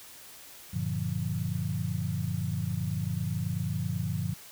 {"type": "chord", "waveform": "sine", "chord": "G minor seventh", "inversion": "none", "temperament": "equal with one note detuned", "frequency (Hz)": [96.09, 116.54, 146.83, 174.61], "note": ["G2", "Bb2", "D3", "F3"], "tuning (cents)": [-34, 0, 0, 0], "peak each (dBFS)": -34, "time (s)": [0.73, 4.34], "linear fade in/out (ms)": 10, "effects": ["white hiss -49 dBFS RMS until 4.51 s"]}